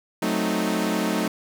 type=chord; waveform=sawtooth; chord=F# diminished seventh; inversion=none; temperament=equal; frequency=185 / 220 / 261.6 / 311.1 Hz; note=F#3 / A3 / C4 / Eb4; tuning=0 / 0 / 0 / 0 cents; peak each=-24 / -22 / -27 / -23 dBFS; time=0.22-1.28 s; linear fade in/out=5 ms; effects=none